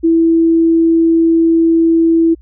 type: tone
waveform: sine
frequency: 329.6 Hz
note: E4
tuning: in tune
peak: -7 dBFS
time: 0.03-2.35 s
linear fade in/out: 20 ms
effects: added 60 Hz sine -38 dBFS peak until 2.41 s